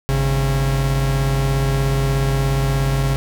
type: tone pair together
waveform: 45% pulse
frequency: 50.98 / 136.1 Hz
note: G#1 / C#3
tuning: -31 / -31 cents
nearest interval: octave + perfect fourth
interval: 1700 cents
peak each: -21 / -17 dBFS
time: 0.09-3.16 s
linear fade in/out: 0 ms
effects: none